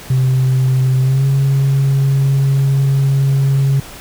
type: tone with pitch glide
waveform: sine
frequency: 130 to 136.78 Hz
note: C3 to C#3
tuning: -11 to -23 cents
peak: -8 dBFS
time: 0.1-3.8 s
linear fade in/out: 5 ms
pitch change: +88 cents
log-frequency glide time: 1.01-1.26 s
effects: tanh soft clip ceiling -8 dBFS + pink hiss -34 dBFS RMS until 4 s